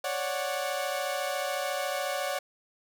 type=tone cluster; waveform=sawtooth; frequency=551 / 585 / 737 Hz; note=C#5 / D5 / F#5; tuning=-11 / -7 / -7 cents; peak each=-30 dBFS; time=0.04-2.39 s; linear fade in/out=5 ms; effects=none